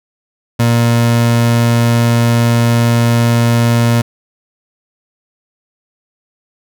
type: tone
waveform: 30% pulse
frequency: 117.6 Hz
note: A#2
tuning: 16 cents sharp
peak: -6 dBFS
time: 0.59-4.02 s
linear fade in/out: 10 ms
effects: none